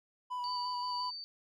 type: tone with vibrato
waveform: triangle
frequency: 987.8 Hz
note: B5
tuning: in tune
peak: -33 dBFS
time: 0.3-1.11 s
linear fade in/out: 20 ms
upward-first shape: square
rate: 5.7 Hz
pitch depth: 14 cents each way
type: tone with tremolo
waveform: sine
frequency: 4581 Hz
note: D8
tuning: 44 cents flat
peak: -37 dBFS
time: 0.44-1.24 s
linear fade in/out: 0 ms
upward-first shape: triangle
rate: 2.2 Hz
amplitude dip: 45%
effects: none